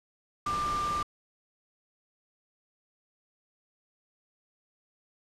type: tone in noise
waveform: sine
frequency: 1190 Hz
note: D6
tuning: 22 cents sharp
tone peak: -28 dBFS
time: 0.46-1.03 s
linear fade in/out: 5 ms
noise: pink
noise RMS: -38 dBFS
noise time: 0.46-1.03 s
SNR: +7 dB
effects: low-pass 7000 Hz 12 dB/octave